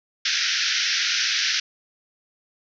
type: band-pass noise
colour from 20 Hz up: white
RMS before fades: -23 dBFS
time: 0.25-1.6 s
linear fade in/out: 5 ms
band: 1400 to 6000 Hz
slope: 96 dB/octave
effects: none